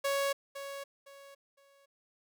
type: tone with echo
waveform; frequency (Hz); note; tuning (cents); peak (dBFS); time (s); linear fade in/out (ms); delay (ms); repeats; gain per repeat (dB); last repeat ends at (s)
sawtooth; 556; C#5; +5; -25; 0.04-0.33; 10; 510; 3; -11; 1.86
effects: none